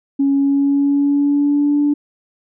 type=tone with pitch glide; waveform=sine; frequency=277.2 to 291.1 Hz; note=C#4 to D4; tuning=0 to -15 cents; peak=-11 dBFS; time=0.19-1.94 s; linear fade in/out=10 ms; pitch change=+85 cents; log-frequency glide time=0.34-1.79 s; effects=tanh soft clip ceiling -7 dBFS